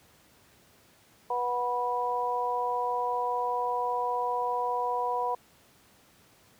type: harmonic tone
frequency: 245.1 Hz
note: B3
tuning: 13 cents flat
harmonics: 2 / 3 / 4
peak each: -33 / -32 / -29 dBFS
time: 1.3-5.35 s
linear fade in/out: 5 ms
effects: pink hiss -60 dBFS RMS until 6.59 s + high-pass 80 Hz 12 dB/octave